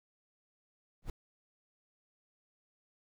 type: noise with exponential growth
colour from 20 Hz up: brown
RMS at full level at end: -31 dBFS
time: 1.02-1.1 s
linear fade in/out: 2 ms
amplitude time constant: 17 ms
effects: none